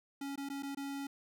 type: tone with dropouts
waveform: square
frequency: 278.4 Hz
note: C#4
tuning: 8 cents sharp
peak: -39 dBFS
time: 0.21-1.07 s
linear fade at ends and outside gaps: 5 ms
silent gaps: 0.358-0.376 / 0.489-0.499 / 0.625-0.631 / 0.749-0.771 s
effects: none